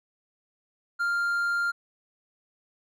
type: tone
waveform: triangle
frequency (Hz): 1396.9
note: F6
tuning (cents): 0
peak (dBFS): -22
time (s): 0.99-1.72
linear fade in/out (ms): 20
effects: none